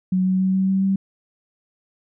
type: tone with pitch steps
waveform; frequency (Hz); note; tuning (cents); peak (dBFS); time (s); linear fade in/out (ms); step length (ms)
sine; 185.4 / 187.01 / 188.64 / 190.28 / 191.94 / 193.61; F#3 / F#3 / F#3 / F#3 / G3 / G3; +4 / +19 / +34 / +49 / -36 / -21; -16; 0.12-0.96; 5; 140
effects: none